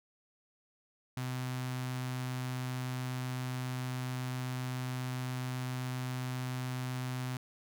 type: tone with notch filter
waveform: sawtooth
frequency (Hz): 127.4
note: C3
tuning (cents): -46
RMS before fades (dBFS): -37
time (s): 1.17-7.37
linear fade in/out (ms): 2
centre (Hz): 460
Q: 1.1
effects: none